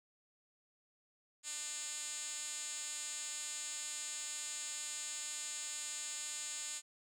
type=tone with band-pass filter; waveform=5% pulse; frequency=299.3 Hz; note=D4; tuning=33 cents sharp; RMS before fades=-43 dBFS; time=1.43-6.82 s; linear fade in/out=50 ms; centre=6700 Hz; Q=7.2; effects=none